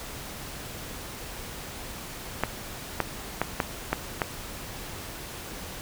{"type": "clicks", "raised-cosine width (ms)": 0.5, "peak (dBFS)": -8, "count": 6, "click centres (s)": [2.436, 3.003, 3.416, 3.602, 3.93, 4.218], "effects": ["pink hiss -39 dBFS RMS until 5.81 s"]}